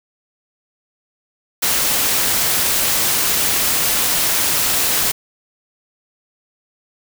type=noise; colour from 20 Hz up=white; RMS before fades=-17 dBFS; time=1.62-5.12 s; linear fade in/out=10 ms; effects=none